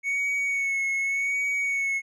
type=tone with vibrato; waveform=triangle; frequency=2217 Hz; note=C#7; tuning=in tune; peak=-22 dBFS; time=0.03-2.02 s; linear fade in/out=50 ms; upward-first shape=sine; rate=0.86 Hz; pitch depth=30 cents each way; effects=resampled to 24000 Hz